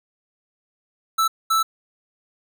square tone bursts at uneven times, 1318.5 Hz, E6, in tune, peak -17 dBFS, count 2, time 1.18-1.28 / 1.5-1.63 s, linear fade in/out 10 ms, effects none

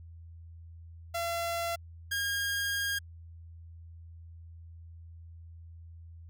sawtooth tone pair in turn, 680 / 1622.5 Hz, F5 / G#6, -46 / -41 cents, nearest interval octave + minor third, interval 1505 cents, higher second, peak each -27 / -26 dBFS, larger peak second, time 1.14-1.76 / 2.11-2.99 s, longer second, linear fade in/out 10 ms, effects added 83 Hz sine -46 dBFS peak until 6.29 s

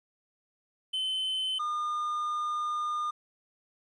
triangle tone pair in turn, 3058 / 1213.6 Hz, G7 / D#6, -44 / -44 cents, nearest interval octave + major third, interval 1600 cents, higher first, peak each -27 dBFS, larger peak neither, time 0.93-1.59 / 1.59-3.11 s, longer second, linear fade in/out 10 ms, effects resampled to 22050 Hz + 11-bit

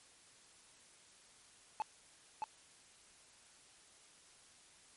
triangle tone with echo, 863 Hz, A5, 34 cents flat, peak -32 dBFS, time 1.8-1.82 s, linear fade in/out 0 ms, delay 620 ms, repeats 1, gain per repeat -2 dB, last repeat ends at 2.44 s, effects white hiss -63 dBFS RMS until 4.96 s + MP3 48 kbps

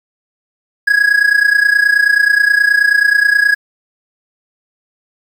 triangle tone with amplitude modulation, 1662 Hz, G#6, 1 cent sharp, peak -3 dBFS, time 0.87-3.55 s, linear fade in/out 10 ms, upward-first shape sine, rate 29.4 Hz, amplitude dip 80%, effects 7-bit

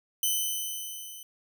5% pulse tone with level ramp, 3032 Hz, F#7, 42 cents sharp, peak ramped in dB -15 to -34 dBFS, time 0.23-1.23 s, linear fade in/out 2 ms, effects none

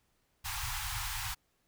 pink band-stop noise, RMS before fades -37 dBFS, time 0.44-1.35 s, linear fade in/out 20 ms, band 120 to 780 Hz, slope 96 dB/octave, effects pink hiss -75 dBFS RMS until 1.67 s

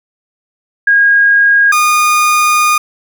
sine / 30% pulse tone pair in turn, 1633 / 1222.7 Hz, G#6 / D#6, -30 / -31 cents, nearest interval perfect fourth, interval 501 cents, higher first, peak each -5 dBFS, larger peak neither, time 0.87-1.72 / 1.72-2.78 s, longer second, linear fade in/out 5 ms, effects none

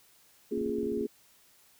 sine chord, Bb minor seventh, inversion none, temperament equal, 233.1 / 277.2 / 349.2 / 415.3 Hz, Bb3 / Db4 / F4 / Ab4, 0 / 0 / 0 / 0 cents, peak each -35 / -37 / -36 / -32 dBFS, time 0.51-1.07 s, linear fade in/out 10 ms
clicks, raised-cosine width 3 ms, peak -33 dBFS, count 10, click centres 0.576 / 0.614 / 0.662 / 0.696 / 0.785 / 0.832 / 0.865 / 0.921 / 0.975 / 1.012 s
effects white hiss -62 dBFS RMS until 1.79 s

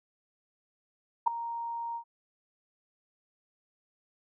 sine tone with ADSR envelope, 932.3 Hz, A#5, in tune, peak -17 dBFS, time 1.26-2.04 s, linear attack 15 ms, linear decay 4 ms, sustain -16 dB, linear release 84 ms, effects none

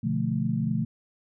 sine chord, B half-diminished seventh, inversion none, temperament equal, 123.47 / 146.83 / 174.61 / 220 Hz, B2 / D3 / F3 / A3, 0 / 0 / 0 / 0 cents, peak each -30 / -30 / -30 / -28 dBFS, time 0.03-0.85 s, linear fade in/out 10 ms, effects none

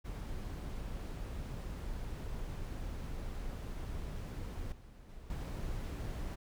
brown noise with level steps, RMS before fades -41 / -53 / -50 / -39 dBFS, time 0.04-6.36 s, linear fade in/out 20 ms, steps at 4.72 / 5.09 / 5.3 s, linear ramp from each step 2 ms, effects none

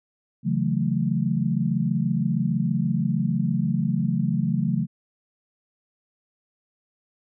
sine chord, F# minor seventh, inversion second, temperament equal, 138.59 / 164.81 / 185 / 220 Hz, C#3 / E3 / F#3 / A3, 0 / 0 / 0 / 0 cents, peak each -26 dBFS, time 0.43-4.87 s, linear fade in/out 50 ms, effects none

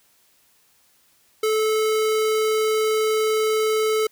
square tone, 434.8 Hz, A4, 21 cents flat, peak -19 dBFS, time 1.43-4.07 s, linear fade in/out 5 ms, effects white hiss -60 dBFS RMS until 4.11 s

